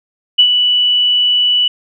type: tone with ADSR envelope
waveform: sine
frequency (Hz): 2960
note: F#7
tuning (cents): 0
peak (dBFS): -3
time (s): 0.38-1.68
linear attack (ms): 14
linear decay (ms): 75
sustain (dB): -6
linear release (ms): 5
effects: none